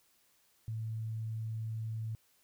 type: tone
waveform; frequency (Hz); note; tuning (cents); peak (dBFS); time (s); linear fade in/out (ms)
sine; 111.2; A2; +19; -35; 0.68-2.15; 0
effects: white hiss -70 dBFS RMS until 2.43 s